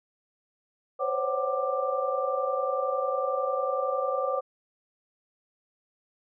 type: tone cluster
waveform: sine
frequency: 513 / 533 / 564 / 751 / 1183 Hz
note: C5 / C5 / C#5 / F#5 / D6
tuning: -34 / +32 / +30 / +26 / +12 cents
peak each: -31 / -31 / -32 / -35 / -31 dBFS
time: 0.99-4.41 s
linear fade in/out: 20 ms
effects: none